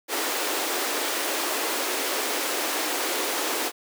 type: high-pass noise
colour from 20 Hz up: pink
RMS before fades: -27 dBFS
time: 0.08-3.72 s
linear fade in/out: 50 ms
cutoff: 290 Hz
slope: 48 dB/octave
effects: none